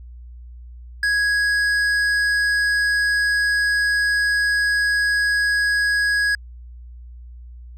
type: tone with hard clipping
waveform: triangle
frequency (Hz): 1661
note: G#6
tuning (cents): 0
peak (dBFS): -18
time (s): 1.03-6.35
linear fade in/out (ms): 2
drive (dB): 12
effects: added 60 Hz sine -36 dBFS peak until 7.77 s